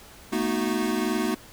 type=chord; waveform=square; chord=B dominant seventh; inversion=third; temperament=equal with one note detuned; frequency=220 / 242.6 / 311.1 / 370 Hz; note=A3 / B3 / D#4 / F#4; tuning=0 / -31 / 0 / 0 cents; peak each=-30 dBFS; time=0.32-1.35 s; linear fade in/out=10 ms; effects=pink hiss -48 dBFS RMS until 1.52 s